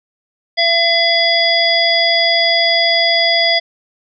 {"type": "harmonic tone with a mistuned harmonic", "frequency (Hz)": 676, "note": "E5", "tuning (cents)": 43, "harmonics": [1, 3, 5, 7], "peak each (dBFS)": [-16, -16, -16, -16], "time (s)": [0.57, 3.6], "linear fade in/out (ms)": 20, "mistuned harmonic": 7, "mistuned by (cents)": 49, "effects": []}